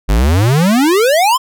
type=exponential sweep; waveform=square; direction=up; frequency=46.25 to 1083 Hz; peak=-9 dBFS; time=0.08-1.38 s; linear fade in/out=20 ms; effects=none